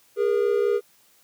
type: tone pair together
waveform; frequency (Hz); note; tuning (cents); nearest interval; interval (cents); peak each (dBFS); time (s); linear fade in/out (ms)
triangle; 408.9 / 473.7; G#4 / A#4; -27 / +28; minor third; 255; -19 / -21; 0.16-0.81; 50
effects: white hiss -59 dBFS RMS until 1.23 s + high-pass 80 Hz 12 dB/octave